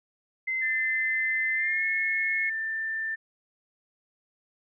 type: tone with pitch glide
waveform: sine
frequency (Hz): 2066 to 2174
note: C7 to C#7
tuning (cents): -22 to -34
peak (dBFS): -26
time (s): 0.47-2.5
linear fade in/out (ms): 10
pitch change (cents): +88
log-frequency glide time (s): 1.55-1.84
type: tone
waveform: sine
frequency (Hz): 1783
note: A6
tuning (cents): +22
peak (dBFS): -28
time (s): 0.61-3.16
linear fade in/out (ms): 20
effects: none